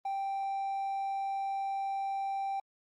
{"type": "tone", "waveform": "triangle", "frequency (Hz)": 784, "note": "G5", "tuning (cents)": 0, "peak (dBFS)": -29, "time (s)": [0.05, 2.6], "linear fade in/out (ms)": 5, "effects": ["tanh soft clip ceiling -25 dBFS", "Opus 32 kbps"]}